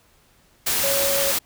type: tone in noise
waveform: sine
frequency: 554.4 Hz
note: C#5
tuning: in tune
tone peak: -23 dBFS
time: 0.83-1.32 s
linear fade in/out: 10 ms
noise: white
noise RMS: -22 dBFS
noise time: 0.66-1.39 s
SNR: -4 dB
effects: pink hiss -58 dBFS RMS until 1.45 s